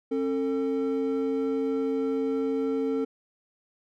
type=tone pair together; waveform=triangle; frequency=269.4 / 447.9 Hz; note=C#4 / A4; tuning=-49 / +31 cents; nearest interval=major sixth; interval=880 cents; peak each=-25 dBFS; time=0.11-3.05 s; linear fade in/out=10 ms; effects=tanh soft clip ceiling -15 dBFS